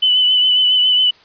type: tone with vibrato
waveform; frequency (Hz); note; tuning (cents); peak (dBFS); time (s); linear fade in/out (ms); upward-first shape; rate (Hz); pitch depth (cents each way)
sine; 3000; F#7; +23; -10; 0.02-1.11; 10; triangle; 7.3; 32
effects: white hiss -48 dBFS RMS until 1.24 s + resampled to 11025 Hz